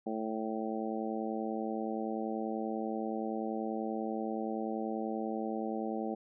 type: harmonic tone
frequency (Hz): 110.4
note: A2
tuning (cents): +6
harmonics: 2 / 3 / 4 / 5 / 6 / 7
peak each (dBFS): -37 / -39 / -41 / -42 / -45 / -41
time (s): 0.06-6.15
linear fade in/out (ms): 10
effects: none